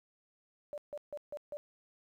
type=tone bursts; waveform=sine; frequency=587.3 Hz; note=D5; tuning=in tune; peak=-38 dBFS; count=5; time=0.73-1.57 s; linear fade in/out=0 ms; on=48 ms; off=150 ms; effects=12-bit